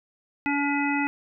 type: harmonic tone with a mistuned harmonic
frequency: 285.1 Hz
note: C#4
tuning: 49 cents sharp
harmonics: 1 / 3 / 5 / 7 / 9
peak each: -25 / -29 / -33 / -30 / -31 dBFS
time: 0.46-1.07 s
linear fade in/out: 0 ms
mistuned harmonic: 9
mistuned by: -17 cents
effects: none